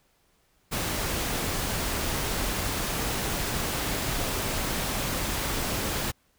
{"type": "noise", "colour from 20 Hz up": "pink", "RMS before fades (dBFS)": -29, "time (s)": [0.71, 6.12], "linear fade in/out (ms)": 20, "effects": ["pink hiss -67 dBFS RMS until 6.38 s"]}